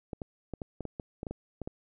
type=clicks; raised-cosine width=2 ms; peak=-23 dBFS; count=12; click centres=0.132 / 0.218 / 0.537 / 0.618 / 0.807 / 0.853 / 0.998 / 1.231 / 1.268 / 1.31 / 1.617 / 1.675 s; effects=none